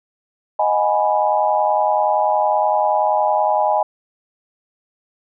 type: chord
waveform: sine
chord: G# minor seventh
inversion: second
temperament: equal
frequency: 622.3 / 740 / 830.6 / 987.8 Hz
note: D#5 / F#5 / G#5 / B5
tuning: 0 / 0 / 0 / 0 cents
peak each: -19 / -23 / -17 / -22 dBFS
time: 0.59-3.83 s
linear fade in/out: 5 ms
effects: none